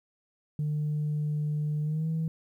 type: tone with pitch glide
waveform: sine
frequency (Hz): 150.1 to 160.87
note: D3 to E3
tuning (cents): +38 to -42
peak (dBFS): -25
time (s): 0.59-2.28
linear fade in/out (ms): 2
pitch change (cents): +120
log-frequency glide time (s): 1.82-2.08
effects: tanh soft clip ceiling -24 dBFS + 11-bit